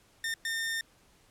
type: tone bursts at uneven times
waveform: sawtooth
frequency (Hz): 1815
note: A#6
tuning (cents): -47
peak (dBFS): -27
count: 2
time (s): 0.24-0.34 / 0.45-0.81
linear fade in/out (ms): 2
effects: pink hiss -63 dBFS RMS until 1.3 s + low-pass 12000 Hz 12 dB/octave